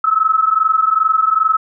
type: tone pair together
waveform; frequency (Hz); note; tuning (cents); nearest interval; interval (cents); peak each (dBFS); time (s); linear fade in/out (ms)
sine; 1286 / 1308.5; E6 / E6; -43 / -13; unison; 30; -14; 0.04-1.57; 5
effects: none